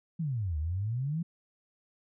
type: exponential two-way sweep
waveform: sine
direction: down then up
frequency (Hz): 174.2 to 73.42 to 174.2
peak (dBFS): -29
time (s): 0.19-1.23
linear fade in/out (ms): 10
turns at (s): 0.58
effects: none